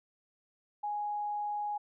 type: tone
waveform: sine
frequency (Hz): 830.6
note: G#5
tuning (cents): 0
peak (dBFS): -32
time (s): 0.83-1.78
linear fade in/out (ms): 10
effects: none